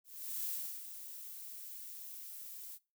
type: noise with ADSR envelope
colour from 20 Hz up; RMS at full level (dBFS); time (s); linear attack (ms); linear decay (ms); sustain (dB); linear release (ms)
violet; -38; 0.04-2.79; 410; 360; -10; 48
effects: noise-tail reverb RT60 0.3 s tail -22 dB re dry